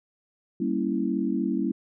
sine chord, G diminished seventh, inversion none, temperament equal, 196 / 233.1 / 277.2 / 329.6 Hz, G3 / Bb3 / Db4 / Fb4, 0 / 0 / 0 / 0 cents, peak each -29 dBFS, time 0.6-1.72 s, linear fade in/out 5 ms, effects none

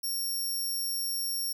10% pulse tone, 5520 Hz, F8, 21 cents flat, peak -24 dBFS, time 0.03-1.53 s, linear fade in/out 10 ms, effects 11-bit

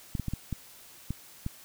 clicks, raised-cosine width 5 ms, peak -19 dBFS, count 7, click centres 0.152 / 0.197 / 0.283 / 0.336 / 0.527 / 1.106 / 1.464 s, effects white hiss -52 dBFS RMS until 1.64 s

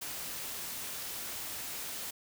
white noise, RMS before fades -40 dBFS, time 0.01-2.11 s, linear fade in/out 10 ms, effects none

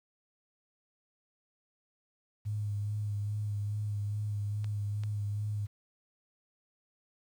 sine tone with vibrato, 103.8 Hz, G#2, in tune, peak -31 dBFS, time 2.45-5.67 s, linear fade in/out 20 ms, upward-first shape sine, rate 2.4 Hz, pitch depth 26 cents each way
clicks, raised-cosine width 0.2 ms, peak -30 dBFS, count 2, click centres 4.644 / 5.036 s
effects 10-bit

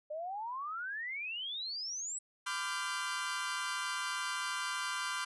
sine exponential sweep, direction up, 589 to 8010 Hz, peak -37 dBFS, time 0.1-2.19 s, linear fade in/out 10 ms
sawtooth chord, G dominant seventh, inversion first, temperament equal with one note detuned, 1010.9 / 1174.7 / 1396.9 / 1568 Hz, B5 / D6 / F6 / G6, +40 / 0 / 0 / 0 cents, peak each -37 dBFS, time 2.46-5.25 s, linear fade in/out 10 ms
effects resampled to 24000 Hz

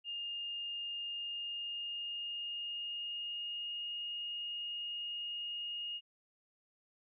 sine tone with pitch glide, 2824 to 2855 Hz, F7 to F7, +19 to +37 cents, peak -38 dBFS, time 0.04-6.01 s, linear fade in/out 50 ms, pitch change +18 cents, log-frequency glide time 1.02-3.9 s, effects none

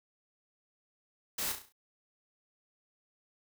white noise with echo, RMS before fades -35 dBFS, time 1.38-1.52 s, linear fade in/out 5 ms, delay 34 ms, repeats 6, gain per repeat -6 dB, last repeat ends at 1.724 s, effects none

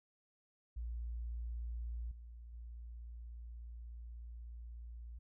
sine tone with level steps, 58.27 Hz, A#1, in tune, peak -39 / -49 / -46 dBFS, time 0.76-5.19 s, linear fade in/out 10 ms, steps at 2.11 / 2.53 s, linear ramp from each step 5 ms, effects none

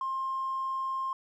triangle tone with tanh clipping, 1061 Hz, C6, 24 cents sharp, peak -29 dBFS, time 0.01-1.13 s, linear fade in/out 2 ms, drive 1 dB, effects none

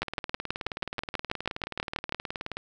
two click trains, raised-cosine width 0.3 ms, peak -12 / -17 dBFS, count 14 / 49, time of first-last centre 0.02-2.124 / 0.03-2.57 s, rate 6.18 / 18.9 Hz, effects none

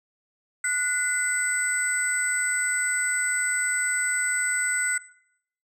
sine tone cluster, 1464 / 2035 / 8010 Hz, F#6 / C7 / B8, -19 / -49 / +23 cents, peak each -26 / -28 / -26 dBFS, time 0.64-4.98 s, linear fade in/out 5 ms, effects noise-tail reverb RT60 0.7 s tail -18 dB re dry + tanh soft clip ceiling -16 dBFS

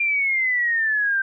sine exponential sweep, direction down, 2400 to 1561 Hz, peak -18 dBFS, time 0-1.22 s, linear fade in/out 5 ms, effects none

